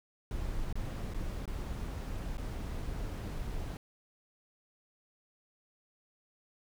brown noise with dropouts, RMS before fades -37 dBFS, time 0.31-3.77 s, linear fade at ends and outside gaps 1 ms, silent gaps 0.727-0.755 / 1.138-1.145 / 1.456-1.477 / 2.371-2.38 s, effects none

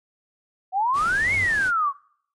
sine exponential two-way sweep, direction up then down, 728 to 2231 to 1081 Hz, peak -19 dBFS, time 0.72-1.93 s, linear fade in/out 50 ms, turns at 1.34 s
sine tone with exponential growth, 93.9 Hz, F#2, 26 cents sharp, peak -27 dBFS, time 0.89-1.45 s, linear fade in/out 0 ms, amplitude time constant 120 ms
pink noise, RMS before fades -36 dBFS, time 0.93-1.72 s, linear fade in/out 50 ms
effects noise-tail reverb RT60 0.6 s tail -23 dB re dry + resampled to 24000 Hz

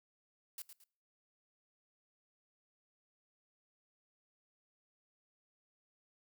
blue noise with echo, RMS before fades -45 dBFS, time 0.58-0.62 s, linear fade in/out 2 ms, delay 110 ms, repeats 2, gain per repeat -9 dB, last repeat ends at 0.84 s, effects noise-tail reverb RT60 0.5 s tail -23 dB re dry

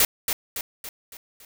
white noise with echo, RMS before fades -18 dBFS, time 0-0.05 s, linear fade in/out 2 ms, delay 280 ms, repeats 5, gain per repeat -6 dB, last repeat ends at 1.45 s, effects none

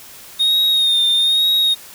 triangle tone with vibrato, 3700 Hz, A#7, 14 cents flat, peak -11 dBFS, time 0.39-1.75 s, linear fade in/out 20 ms, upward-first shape sine, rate 1.1 Hz, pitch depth 41 cents each way, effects white hiss -39 dBFS RMS until 1.94 s

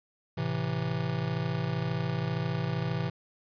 square chord, A minor, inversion none, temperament just, 110 / 132 / 165 Hz, A2 / C3 / E3, 0 / +16 / +2 cents, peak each -36 / -33 / -33 dBFS, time 0.37-3.1 s, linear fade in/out 10 ms, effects resampled to 11025 Hz + 11-bit

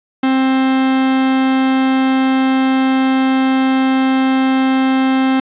45% pulse tone, 263.6 Hz, C4, 13 cents sharp, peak -11 dBFS, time 0.23-5.4 s, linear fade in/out 5 ms, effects resampled to 8000 Hz + 7-bit

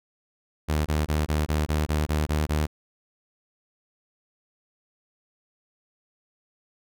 sawtooth tone bursts, 76.1 Hz, D#2, 38 cents flat, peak -18 dBFS, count 10, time 0.68-2.669 s, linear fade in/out 20 ms, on 180 ms, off 21 ms, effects none

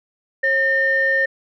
sine tone pair together, 540 / 1816.3 Hz, C#5 / A#6, -45 / -45 cents, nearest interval octave + major sixth, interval 2100 cents, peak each -21 / -15 dBFS, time 0.43-1.26 s, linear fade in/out 10 ms, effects tanh soft clip ceiling -8 dBFS

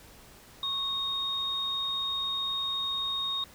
sine tone pair together, 1100 / 3724 Hz, C#6 / A#7, -14 / -2 cents, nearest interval octave + major sixth, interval 2112 cents, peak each -38 / -29 dBFS, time 0.63-3.44 s, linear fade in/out 2 ms, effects pink hiss -53 dBFS RMS until 3.54 s

